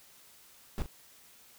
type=noise with echo; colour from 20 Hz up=brown; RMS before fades=-31 dBFS; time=0.78-0.82 s; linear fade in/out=0 ms; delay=40 ms; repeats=1; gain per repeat=-12 dB; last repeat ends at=0.86 s; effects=white hiss -58 dBFS RMS until 1.58 s